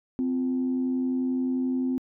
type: tone pair together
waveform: sine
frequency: 257.8 / 349.2 Hz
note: C4 / F4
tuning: -26 / 0 cents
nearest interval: perfect fourth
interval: 526 cents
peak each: -23 / -34 dBFS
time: 0.19-1.98 s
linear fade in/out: 0 ms
effects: tanh soft clip ceiling -18 dBFS